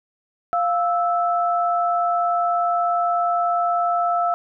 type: tone pair together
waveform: sine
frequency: 698.5 / 1315.2 Hz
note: F5 / E6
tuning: 0 / -4 cents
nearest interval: major seventh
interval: 1096 cents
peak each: -19 / -22 dBFS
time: 0.53-4.34 s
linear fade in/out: 0 ms
effects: none